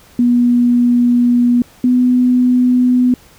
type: tone pair in turn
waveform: sine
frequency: 242.4 / 249.4 Hz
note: B3 / B3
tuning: -32 / +17 cents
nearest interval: unison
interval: 49 cents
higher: second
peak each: -8 dBFS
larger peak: neither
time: 0.19-1.62 / 1.84-3.14 s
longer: first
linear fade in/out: 2 ms
effects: pink hiss -45 dBFS RMS until 3.38 s